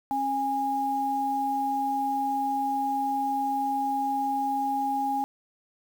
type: tone pair together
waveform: sine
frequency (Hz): 271.9 / 820.9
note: C#4 / G#5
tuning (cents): -33 / -20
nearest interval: octave + perfect fifth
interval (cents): 1913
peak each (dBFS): -32 / -25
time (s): 0.11-5.24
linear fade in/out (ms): 0
effects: 8-bit